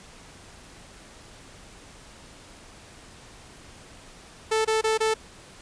sawtooth tone bursts, 440 Hz, A4, in tune, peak -17 dBFS, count 4, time 4.51-5.142 s, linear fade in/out 10 ms, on 140 ms, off 24 ms, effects pink hiss -48 dBFS RMS until 5.61 s + resampled to 22050 Hz

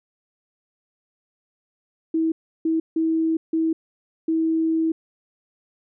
sine tone bursts at uneven times, 323.2 Hz, E4, 34 cents flat, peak -18 dBFS, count 5, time 2.14-2.32 / 2.65-2.8 / 2.96-3.37 / 3.53-3.73 / 4.28-4.92 s, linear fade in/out 5 ms, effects none

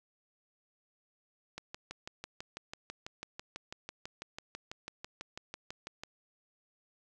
click train, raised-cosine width 0.2 ms, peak -24 dBFS, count 28, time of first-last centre 1.58-6.035 s, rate 6.06 Hz, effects none

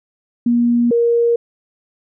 sine tone pair in turn, 238.3 / 469.8 Hz, A#3 / A#4, +38 / +13 cents, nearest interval octave, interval 1175 cents, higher second, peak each -11 dBFS, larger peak neither, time 0.46-0.91 / 0.91-1.36 s, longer neither, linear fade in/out 5 ms, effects none

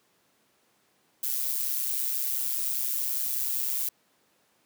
violet noise with amplitude modulation, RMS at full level -26 dBFS, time 1.23-3.89 s, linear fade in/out 5 ms, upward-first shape sine, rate 130 Hz, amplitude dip 70%, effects pink hiss -67 dBFS RMS until 4.65 s + high-pass 200 Hz 12 dB/octave

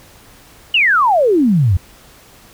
sine exponential sweep, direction down, 2999 to 82.41 Hz, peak -9 dBFS, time 0.74-1.77 s, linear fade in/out 5 ms, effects pink hiss -44 dBFS RMS until 2.53 s

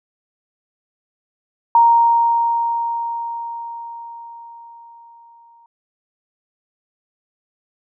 sine tone with exponential decay, 932.3 Hz, A#5, in tune, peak -7 dBFS, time 1.75-5.66 s, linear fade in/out 2 ms, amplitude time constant 850 ms, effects none

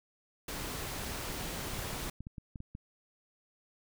pink noise, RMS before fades -39 dBFS, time 0.48-2.1 s, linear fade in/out 5 ms
clicks, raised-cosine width 5 ms, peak -30 dBFS, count 12, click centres 1.302 / 1.736 / 1.792 / 1.931 / 2.029 / 2.06 / 2.206 / 2.269 / 2.382 / 2.558 / 2.604 / 2.751 s
effects none

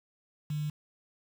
sine tone with quantisation, 150 Hz, D3, 37 cents sharp, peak -30 dBFS, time 0.5-0.7 s, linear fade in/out 5 ms, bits 8, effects none

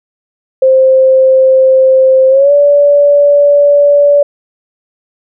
sine tone with pitch glide, 525 to 575.8 Hz, C5 to D5, +6 to -34 cents, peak -3 dBFS, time 0.62-4.23 s, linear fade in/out 5 ms, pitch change +160 cents, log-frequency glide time 2.29-2.52 s, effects none

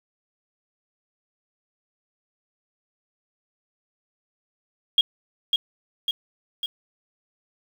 sine tone with echo, 3263 Hz, G#7, 31 cents flat, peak -13 dBFS, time 4.98-5.01 s, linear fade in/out 2 ms, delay 550 ms, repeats 3, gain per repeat -4 dB, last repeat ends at 6.66 s, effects 7-bit

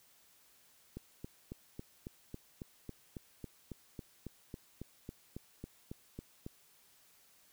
click train, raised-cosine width 3 ms, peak -30 dBFS, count 21, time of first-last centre 0.97-6.465 s, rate 3.64 Hz, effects white hiss -66 dBFS RMS until 7.52 s

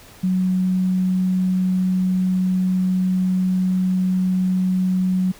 sine tone, 185 Hz, F#3, in tune, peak -16 dBFS, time 0.23-5.32 s, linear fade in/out 10 ms, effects pink hiss -45 dBFS RMS until 5.39 s

